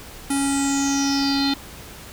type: tone with low-pass filter sweep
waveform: square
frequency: 277.2 Hz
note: C#4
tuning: in tune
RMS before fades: -21 dBFS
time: 0.3-1.54 s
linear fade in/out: 5 ms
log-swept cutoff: 10000 to 3900 Hz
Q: 9.3
effects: added 65 Hz sine -48 dBFS peak until 2.12 s + pink hiss -40 dBFS RMS until 2.12 s